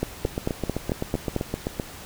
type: two click trains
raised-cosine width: 2 ms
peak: -10 / -12 dBFS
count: 7 / 13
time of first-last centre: 0.03-1.363 / 0.25-1.798 s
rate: 4.5 / 7.75 Hz
effects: pink hiss -41 dBFS RMS until 2.05 s